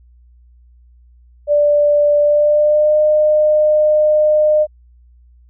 sine tone with pitch glide, 587.3 to 608.4 Hz, D5 to D#5, 0 to -39 cents, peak -9 dBFS, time 1.47-4.67 s, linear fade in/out 50 ms, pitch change +61 cents, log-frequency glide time 2.2-2.99 s, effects added 60 Hz sine -44 dBFS peak until 5.49 s

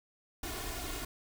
pink noise with comb filter, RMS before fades -39 dBFS, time 0.43-1.05 s, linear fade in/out 5 ms, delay 2.8 ms, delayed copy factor +0.95, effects none

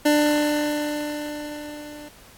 25% pulse tone with level ramp, 297 Hz, D4, 20 cents sharp, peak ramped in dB -11 to -34 dBFS, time 0.05-2.09 s, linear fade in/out 10 ms, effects pink hiss -49 dBFS RMS until 2.37 s + AAC 64 kbps

